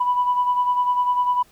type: beating tone pair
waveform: sine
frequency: 986 / 996 Hz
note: B5 / B5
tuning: -3 / +14 cents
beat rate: 10 Hz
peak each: -17 / -25 dBFS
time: 0-1.43 s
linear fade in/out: 10 ms
effects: tanh soft clip ceiling -11 dBFS + pink hiss -55 dBFS RMS until 1.51 s